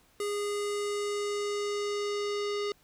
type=tone with low-pass filter sweep; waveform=square; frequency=410.6 Hz; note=G#4; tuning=20 cents flat; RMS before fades=-32 dBFS; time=0.2-2.72 s; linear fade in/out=2 ms; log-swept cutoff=9900 to 4900 Hz; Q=1.8; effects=pink hiss -64 dBFS RMS until 2.83 s